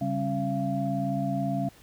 sine tone cluster, 137.7 / 196.1 / 272.8 / 683 Hz, C#3 / G3 / C#4 / F5, -11 / +1 / -28 / -39 cents, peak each -31 dBFS, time 0.01-1.69 s, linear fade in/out 5 ms, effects pink hiss -55 dBFS RMS until 1.82 s

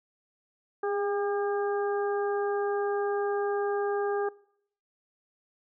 harmonic tone with a mistuned harmonic, 402.8 Hz, G4, 47 cents sharp, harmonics 1 / 2 / 3 / 4, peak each -28 / -34 / -38 / -40 dBFS, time 0.83-4.29 s, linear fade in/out 5 ms, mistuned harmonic 1, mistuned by +22 cents, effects noise-tail reverb RT60 0.7 s tail -23 dB re dry

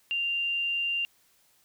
sine tone, 2785 Hz, F7, 5 cents flat, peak -26 dBFS, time 0.11-1.05 s, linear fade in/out 0 ms, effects white hiss -65 dBFS RMS until 1.64 s

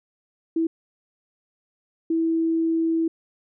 sine tone bursts at uneven times, 327.2 Hz, E4, 13 cents flat, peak -19 dBFS, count 2, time 0.56-0.67 / 2.1-3.08 s, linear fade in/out 5 ms, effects none

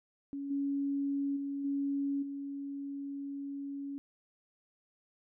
sine tone with level steps, 279.7 Hz, C#4, 16 cents sharp, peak -36 / -30 / -34 / -30 / -37 dBFS, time 0.33-3.98 s, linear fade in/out 0 ms, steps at 0.5 / 1.36 / 1.64 / 2.22 s, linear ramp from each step 10 ms, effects none

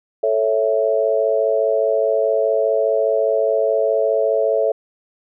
sine chord, A major, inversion none, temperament equal, 440 / 554.4 / 659.3 Hz, A4 / C#5 / E5, 0 / 0 / 0 cents, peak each -19 dBFS, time 0.23-4.72 s, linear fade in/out 5 ms, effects none

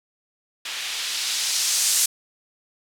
violet noise with low-pass filter sweep, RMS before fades -24 dBFS, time 0.65-2.06 s, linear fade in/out 5 ms, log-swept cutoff 2600 to 7700 Hz, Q 1.1, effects none

